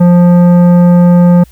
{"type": "tone with tanh clipping", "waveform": "triangle", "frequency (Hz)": 175.7, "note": "F3", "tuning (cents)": 11, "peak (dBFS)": -4, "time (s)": [0, 1.44], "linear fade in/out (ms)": 10, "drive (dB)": 16, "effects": ["added 60 Hz sine -37 dBFS peak until 1.51 s", "white hiss -47 dBFS RMS until 1.51 s"]}